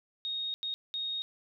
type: tone bursts at uneven times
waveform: sine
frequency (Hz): 3729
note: A#7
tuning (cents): 0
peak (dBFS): -32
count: 3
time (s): 0.25-0.54 / 0.63-0.74 / 0.94-1.22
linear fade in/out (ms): 0
effects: none